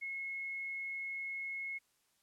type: tone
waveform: sine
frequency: 2174 Hz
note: C#7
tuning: 34 cents flat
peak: -38 dBFS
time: 0.01-1.79 s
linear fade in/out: 20 ms
effects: white hiss -75 dBFS RMS until 2.22 s + low-pass 12000 Hz 12 dB/octave